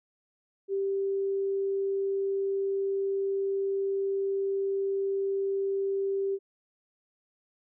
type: tone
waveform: sine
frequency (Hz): 392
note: G4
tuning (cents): 0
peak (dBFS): -26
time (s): 0.68-6.39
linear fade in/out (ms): 50
effects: none